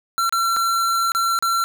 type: tone with dropouts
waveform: square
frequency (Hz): 1357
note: E6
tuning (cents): +50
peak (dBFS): -18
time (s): 0.18-1.64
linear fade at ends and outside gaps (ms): 0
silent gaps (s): 0.294-0.325 / 0.564-0.568 / 1.119-1.149 / 1.389-1.425
effects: none